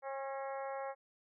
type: harmonic tone with a mistuned harmonic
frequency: 271.3 Hz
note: C#4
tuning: 37 cents flat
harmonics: 2 / 3 / 4 / 5 / 6 / 7 / 8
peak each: -41 / -43 / -48 / -52 / -55 / -55 / -57 dBFS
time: 0.02-0.95 s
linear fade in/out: 50 ms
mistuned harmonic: 6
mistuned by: +29 cents
effects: none